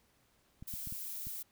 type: clicks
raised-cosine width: 5 ms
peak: -34 dBFS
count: 5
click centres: 0.625 / 0.739 / 0.873 / 0.924 / 1.27 s
type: noise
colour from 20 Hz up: violet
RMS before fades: -42 dBFS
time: 0.67-1.43 s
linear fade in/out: 10 ms
effects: pink hiss -71 dBFS RMS until 1.51 s